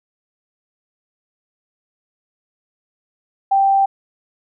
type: tone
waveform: sine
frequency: 784 Hz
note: G5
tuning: in tune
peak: -11 dBFS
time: 3.51-3.86 s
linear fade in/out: 10 ms
effects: none